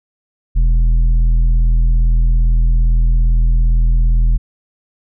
triangle tone with tanh clipping, 41.2 Hz, E1, in tune, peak -10 dBFS, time 0.55-4.38 s, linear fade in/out 20 ms, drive 11 dB, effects none

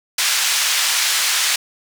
white band-pass noise, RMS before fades -18 dBFS, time 0.18-1.56 s, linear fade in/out 5 ms, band 1300 to 6900 Hz, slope 12 dB/octave, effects none

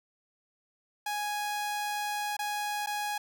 sawtooth tone with dropouts, 830.6 Hz, G#5, in tune, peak -27 dBFS, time 1.06-3.18 s, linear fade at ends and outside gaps 5 ms, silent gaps 2.368-2.39 / 2.862-2.87 s, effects none

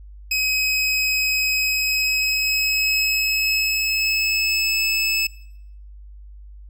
25% pulse tone with pitch glide, 2539 to 2606 Hz, D#7 to E7, +34 to -20 cents, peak -15 dBFS, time 0.31-5.27 s, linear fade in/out 5 ms, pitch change +46 cents, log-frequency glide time 1.58-4.83 s, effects noise-tail reverb RT60 0.7 s tail -19 dB re dry + added 50 Hz sine -38 dBFS peak until 6.69 s

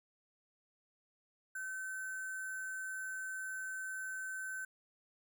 sine tone with sample-and-hold, 1531 Hz, G6, 41 cents flat, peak -39 dBFS, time 1.55-4.65 s, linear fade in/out 5 ms, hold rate 8820 Hz, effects none

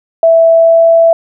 sine tone with pitch glide, 659.3 to 663.5 Hz, E5 to E5, 0 to +11 cents, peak -3 dBFS, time 0.23-1.13 s, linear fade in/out 2 ms, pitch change +11 cents, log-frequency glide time 0.49-0.86 s, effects none

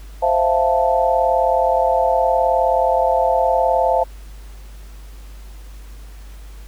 sine chord, F major seventh, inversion second, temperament equal, 523.3 / 659.3 / 698.5 / 880 Hz, C5 / E5 / F5 / A5, 0 / 0 / 0 / 0 cents, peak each -19 dBFS, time 0.22-4.04 s, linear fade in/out 10 ms, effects added 50 Hz sine -34 dBFS peak until 6.67 s + pink hiss -48 dBFS RMS until 6.67 s

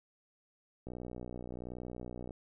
click train, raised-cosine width 2 ms, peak -30 dBFS, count 89, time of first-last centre 0.87-2.308 s, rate 61.2 Hz, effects none

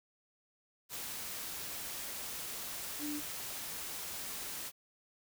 sine tone in noise, 295.8 Hz, D4, 13 cents sharp, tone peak -37 dBFS, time 2.99-3.22 s, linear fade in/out 50 ms, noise white, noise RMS -42 dBFS, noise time 0.89-4.72 s, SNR +2 dB, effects none

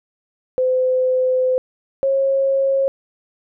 sine tone pair in turn, 512 / 542.4 Hz, C5 / C#5, -38 / -38 cents, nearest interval minor second, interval 100 cents, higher second, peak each -14 dBFS, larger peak neither, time 0.58-1.58 / 2.03-2.88 s, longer first, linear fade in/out 0 ms, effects none

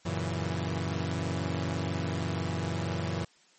sawtooth chord, F# dominant seventh, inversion none, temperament equal, 92.5 / 116.54 / 138.59 / 164.81 Hz, F#2 / A#2 / C#3 / E3, 0 / 0 / 0 / 0 cents, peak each -30 / -33 / -34 / -30 dBFS, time 0.05-3.25 s, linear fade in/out 10 ms, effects white hiss -62 dBFS RMS until 3.58 s + MP3 32 kbps

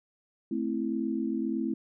sine chord, A minor, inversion none, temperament equal, 220 / 261.6 / 329.6 Hz, A3 / C4 / E4, 0 / 0 / 0 cents, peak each -32 dBFS, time 0.51-1.74 s, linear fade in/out 5 ms, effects none

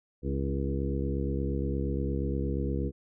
harmonic tone with a mistuned harmonic, 68.5 Hz, C#2, 20 cents flat, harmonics 1 / 2 / 3 / 4 / 5 / 6 / 7, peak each -31 / -34 / -36 / -37 / -38 / -39 / -39 dBFS, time 0.22-2.92 s, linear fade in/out 50 ms, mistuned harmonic 5, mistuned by -26 cents, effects none

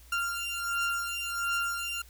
30% pulse beating tone pair, 1389 / 1390.4 Hz, F6 / F6, -10 / -8 cents, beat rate 1.4 Hz, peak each -30 dBFS, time 0.12-2.02 s, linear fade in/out 5 ms, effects added 60 Hz sine -52 dBFS peak until 2.09 s + white hiss -58 dBFS RMS until 2.09 s

